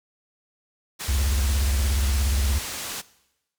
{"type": "low-pass noise", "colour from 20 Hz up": "white", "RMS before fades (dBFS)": -33, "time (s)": [0.99, 3.02], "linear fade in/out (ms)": 20, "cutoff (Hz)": 9900, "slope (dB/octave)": 12}
{"type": "tone with vibrato", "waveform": "triangle", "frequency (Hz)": 67.8, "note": "C#2", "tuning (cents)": -38, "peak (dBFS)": -18, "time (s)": [1.08, 2.59], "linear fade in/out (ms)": 10, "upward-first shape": "sine", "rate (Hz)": 17, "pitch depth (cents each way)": 250}
{"effects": ["noise-tail reverb RT60 0.9 s tail -19 dB re dry"]}